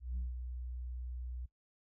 sine tone with ADSR envelope, 61.74 Hz, B1, in tune, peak -32 dBFS, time 0-1.46 s, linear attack 170 ms, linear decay 160 ms, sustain -7 dB, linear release 10 ms, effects noise-tail reverb RT60 0.1 s tail -18 dB re dry + tanh soft clip ceiling -33 dBFS

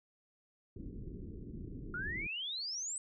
pink low-pass noise, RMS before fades -45 dBFS, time 0.76-2.27 s, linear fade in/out 5 ms, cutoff 400 Hz, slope 48 dB/octave
sine exponential sweep, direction up, 1383 to 8200 Hz, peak -37 dBFS, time 1.94-2.98 s, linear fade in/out 2 ms
effects none

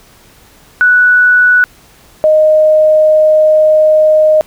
sine tone pair in turn, 1478 / 619.3 Hz, F#6 / D#5, -2 / -8 cents, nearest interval octave + minor third, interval 1506 cents, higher first, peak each -4 dBFS, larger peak neither, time 0.81-1.64 / 2.24-4.41 s, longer second, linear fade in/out 0 ms, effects pink hiss -43 dBFS RMS until 4.46 s

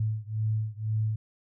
sine beating tone pair, 108 / 110 Hz, A2 / A2, -32 / 0 cents, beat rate 2 Hz, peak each -29 / -30 dBFS, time 0-1.16 s, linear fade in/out 5 ms, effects none

